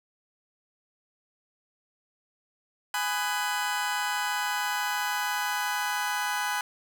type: chord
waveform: 30% pulse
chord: G# minor seventh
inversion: none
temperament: just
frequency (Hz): 830.6 / 996.7 / 1245.9 / 1495.1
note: G#5 / B5 / D#6 / F#6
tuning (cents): 0 / +16 / +2 / +18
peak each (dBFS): -29 / -30 / -35 / -29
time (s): 2.94-6.61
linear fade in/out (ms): 2
effects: none